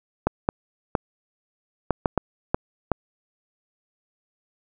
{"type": "clicks", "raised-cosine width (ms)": 1, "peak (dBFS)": -5, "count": 8, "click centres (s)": [0.27, 0.489, 0.952, 1.907, 2.058, 2.177, 2.545, 2.917], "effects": []}